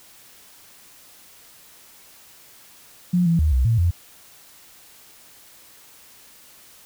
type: tone with pitch steps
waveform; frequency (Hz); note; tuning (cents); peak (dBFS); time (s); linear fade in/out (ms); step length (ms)
sine; 177.9 / 167.4 / 76.8 / 63.9 / 114.3 / 86.4; F3 / E3 / D#2 / C2 / A#2 / F2; +32 / +27 / -22 / -40 / -34 / -18; -15; 3.13-3.91; 10; 130
effects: white hiss -49 dBFS RMS until 6.85 s